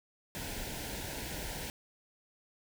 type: band-stop noise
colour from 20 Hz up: pink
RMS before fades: -40 dBFS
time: 0.35-1.7 s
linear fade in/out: 0 ms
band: 1000 to 1400 Hz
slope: 96 dB/octave
effects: none